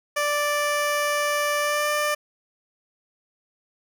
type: tone with pitch glide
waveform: 15% pulse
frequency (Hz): 587 to 594.9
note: D5 to D5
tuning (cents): -1 to +22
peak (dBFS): -15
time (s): 0.16-2.15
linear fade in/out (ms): 10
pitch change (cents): +23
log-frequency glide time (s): 1.6-1.89
effects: none